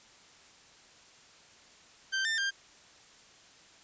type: tone with pitch steps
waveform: sawtooth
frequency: 1562 / 1797 / 1593 Hz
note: G6 / A6 / G6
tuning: -7 / +36 / +27 cents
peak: -25 dBFS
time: 2.12-2.51 s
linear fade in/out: 20 ms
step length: 130 ms
effects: white hiss -57 dBFS RMS until 3.83 s + resampled to 16000 Hz